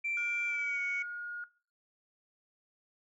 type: tone with pitch glide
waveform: sine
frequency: 2349 to 2227 Hz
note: D7 to C#7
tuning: 0 to +7 cents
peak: -31 dBFS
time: 0.04-1.03 s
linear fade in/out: 10 ms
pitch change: -93 cents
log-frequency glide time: 0.47-0.81 s
type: tone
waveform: sine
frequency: 1434 Hz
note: F6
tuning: 45 cents sharp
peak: -36 dBFS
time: 0.17-1.44 s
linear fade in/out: 2 ms
effects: noise-tail reverb RT60 0.4 s tail -21 dB re dry + tanh soft clip ceiling -26 dBFS